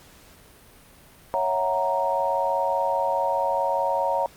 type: chord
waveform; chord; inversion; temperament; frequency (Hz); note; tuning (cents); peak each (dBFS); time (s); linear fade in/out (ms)
sine; F# dominant seventh; second; equal; 554.4 / 659.3 / 740 / 932.3; C#5 / E5 / F#5 / A#5; 0 / 0 / 0 / 0; -26 / -29 / -29 / -24; 1.34-4.26; 0
effects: pink hiss -51 dBFS RMS until 4.36 s + Opus 48 kbps